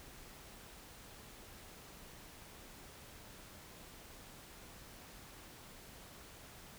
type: silence
effects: pink hiss -55 dBFS RMS until 6.78 s